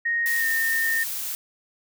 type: tone with pitch glide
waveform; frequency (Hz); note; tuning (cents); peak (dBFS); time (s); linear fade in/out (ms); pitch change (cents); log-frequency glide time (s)
sine; 1864.7 to 1825.3; A#6 to A#6; 0 to -37; -21; 0.05-1.04; 10; -37; 0.38-0.44
type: noise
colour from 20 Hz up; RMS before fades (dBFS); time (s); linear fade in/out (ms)
blue; -30; 0.26-1.35; 0
effects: none